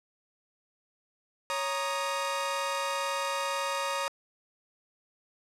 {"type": "tone cluster", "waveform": "sawtooth", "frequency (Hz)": [554, 938, 1238], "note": ["C#5", "A#5", "D#6"], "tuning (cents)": [-1, 11, -9], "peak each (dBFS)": -30, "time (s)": [1.5, 4.08], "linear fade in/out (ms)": 0, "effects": ["low-pass 10000 Hz 12 dB/octave"]}